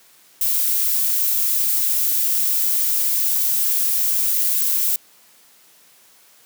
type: noise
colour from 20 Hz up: violet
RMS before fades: -19 dBFS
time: 0.41-4.96 s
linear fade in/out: 2 ms
effects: white hiss -52 dBFS RMS until 6.45 s + high-pass 150 Hz 12 dB/octave